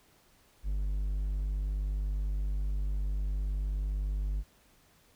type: tone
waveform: triangle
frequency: 49.77 Hz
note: G1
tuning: 27 cents sharp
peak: -27 dBFS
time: 0.63-4.44 s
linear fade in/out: 50 ms
effects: pink hiss -64 dBFS RMS until 5.15 s